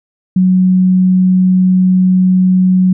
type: tone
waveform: sine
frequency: 184.8 Hz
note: F#3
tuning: 2 cents flat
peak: -6 dBFS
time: 0.36-2.93 s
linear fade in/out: 5 ms
effects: none